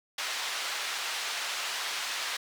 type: band-pass noise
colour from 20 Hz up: white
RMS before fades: -34 dBFS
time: 0.18-2.37 s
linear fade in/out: 5 ms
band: 830 to 4400 Hz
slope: 12 dB/octave
effects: none